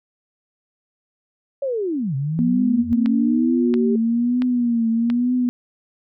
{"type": "linear two-way sweep", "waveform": "sine", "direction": "down then up", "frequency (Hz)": [569, 130.81, 398.5], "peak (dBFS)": -20, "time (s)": [1.62, 3.96], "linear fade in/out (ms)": 5, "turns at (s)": 2.15}
{"type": "tone with vibrato", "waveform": "sine", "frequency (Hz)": 238.2, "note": "A#3", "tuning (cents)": 38, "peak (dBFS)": -16, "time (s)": [2.39, 5.49], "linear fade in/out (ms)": 0, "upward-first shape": "triangle", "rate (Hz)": 1.1, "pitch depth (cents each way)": 100}
{"type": "tone with exponential growth", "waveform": "sine", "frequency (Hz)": 87.9, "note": "F2", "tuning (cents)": 12, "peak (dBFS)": -24, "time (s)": [2.65, 2.93], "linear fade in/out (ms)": 0, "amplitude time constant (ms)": 59}
{"type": "click train", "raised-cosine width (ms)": 0.3, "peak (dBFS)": -15, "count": 4, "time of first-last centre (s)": [3.06, 5.101], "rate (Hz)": 1.47}
{"effects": []}